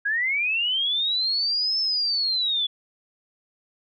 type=linear two-way sweep; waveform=sine; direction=up then down; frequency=1610 to 5300 to 3399 Hz; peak=-21 dBFS; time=0.05-2.67 s; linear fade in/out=10 ms; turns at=1.79 s; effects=none